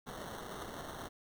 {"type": "noise with sample-and-hold", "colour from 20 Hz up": "violet", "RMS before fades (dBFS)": -45, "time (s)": [0.06, 1.09], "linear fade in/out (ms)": 20, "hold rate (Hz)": 2450, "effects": []}